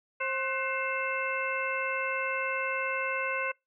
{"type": "harmonic tone with a mistuned harmonic", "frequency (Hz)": 530, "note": "C5", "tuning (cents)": 22, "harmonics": [1, 2, 3, 4, 5], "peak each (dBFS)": [-35, -35, -35, -35, -35], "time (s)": [0.2, 3.52], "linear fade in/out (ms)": 10, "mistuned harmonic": 3, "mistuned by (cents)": -93, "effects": ["noise-tail reverb RT60 0.2 s tail -25 dB re dry"]}